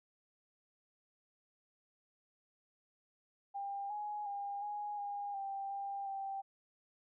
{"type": "tone with pitch steps", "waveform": "sine", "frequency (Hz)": [798, 835, 805, 829, 812, 787, 795, 783], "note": ["G5", "G#5", "G5", "G#5", "G#5", "G5", "G5", "G5"], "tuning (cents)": [31, 9, 46, -3, -39, 7, 24, -2], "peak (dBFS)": -38, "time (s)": [3.54, 6.42], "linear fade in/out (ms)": 20, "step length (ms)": 360, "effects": []}